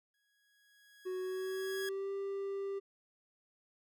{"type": "tone with exponential growth", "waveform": "sawtooth", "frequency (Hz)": 1661.2, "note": "G#6", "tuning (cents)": 0, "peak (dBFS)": -35, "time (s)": [0.14, 1.89], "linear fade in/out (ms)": 2, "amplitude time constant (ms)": 380}
{"type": "tone with pitch glide", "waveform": "triangle", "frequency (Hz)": [370, 394.3], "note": ["F#4", "G4"], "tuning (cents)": [0, 10], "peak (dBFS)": -34, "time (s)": [1.05, 2.8], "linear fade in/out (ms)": 20, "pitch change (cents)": 110, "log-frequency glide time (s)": [1.2, 2.12]}
{"effects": []}